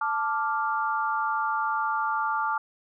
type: chord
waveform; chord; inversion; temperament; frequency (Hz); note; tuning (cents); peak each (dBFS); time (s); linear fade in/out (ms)
sine; D minor; second; equal; 880 / 1174.7 / 1396.9; A5 / D6 / F6; 0 / 0 / 0; -28 / -28 / -30; 0.01-2.58; 5
effects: none